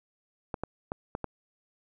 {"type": "clicks", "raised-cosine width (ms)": 1, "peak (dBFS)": -18, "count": 5, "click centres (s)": [0.542, 0.636, 0.919, 1.151, 1.243], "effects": []}